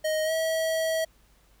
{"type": "tone with pitch glide", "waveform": "square", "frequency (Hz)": [624, 644.9], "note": ["D#5", "E5"], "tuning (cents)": [5, -38], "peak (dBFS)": -25, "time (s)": [0.04, 1.05], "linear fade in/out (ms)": 10, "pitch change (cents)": 57, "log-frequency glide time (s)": [0.24, 0.32], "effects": ["added 50 Hz sine -60 dBFS peak until 1.6 s", "pink hiss -63 dBFS RMS until 1.6 s"]}